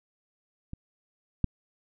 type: clicks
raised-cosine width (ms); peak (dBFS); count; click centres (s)
5; -25 / -11; 2; 0.734 / 1.443
effects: none